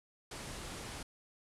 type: low-pass noise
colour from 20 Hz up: pink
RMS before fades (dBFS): -45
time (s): 0.31-1.03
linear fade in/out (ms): 5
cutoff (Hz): 11000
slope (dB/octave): 48
effects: none